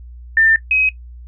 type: tone pair in turn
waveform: sine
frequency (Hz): 1793 / 2536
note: A6 / D#7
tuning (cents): +32 / +32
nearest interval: tritone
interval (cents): 600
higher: second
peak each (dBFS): -9 / -11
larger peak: first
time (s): 0.37-0.56 / 0.71-0.89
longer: first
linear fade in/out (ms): 2
effects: noise-tail reverb RT60 0.1 s tail -18 dB re dry + added 60 Hz sine -33 dBFS peak until 1.27 s